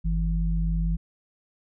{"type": "tone pair together", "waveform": "sine", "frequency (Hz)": [48.97, 164.81], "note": ["G1", "E3"], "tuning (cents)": [-1, 0], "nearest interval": "octave + major sixth", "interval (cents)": 2101, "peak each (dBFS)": [-23, -27], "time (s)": [0.04, 0.97], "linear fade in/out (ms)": 20, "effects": []}